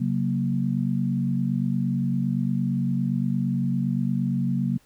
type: chord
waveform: sine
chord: F# major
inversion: second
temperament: equal with one note detuned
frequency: 135.66 / 185 / 233.1 Hz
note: C#3 / F#3 / A#3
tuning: -37 / 0 / 0 cents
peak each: -26 dBFS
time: 0-4.78 s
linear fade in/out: 10 ms
effects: pink hiss -60 dBFS RMS until 4.85 s